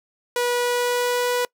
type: tone with pitch glide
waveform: sawtooth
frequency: 486.4 to 490.6 Hz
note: B4 to B4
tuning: -26 to -12 cents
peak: -16 dBFS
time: 0.36-1.45 s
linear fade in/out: 2 ms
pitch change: +14 cents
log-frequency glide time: 0.54-1.28 s
effects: noise-tail reverb RT60 0.1 s tail -24 dB re dry